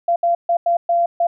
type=tone bursts at uneven times; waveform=sine; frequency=687 Hz; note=F5; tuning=29 cents flat; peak=-13 dBFS; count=6; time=0.08-0.16 / 0.23-0.35 / 0.49-0.57 / 0.66-0.77 / 0.89-1.06 / 1.2-1.27 s; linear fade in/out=5 ms; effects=none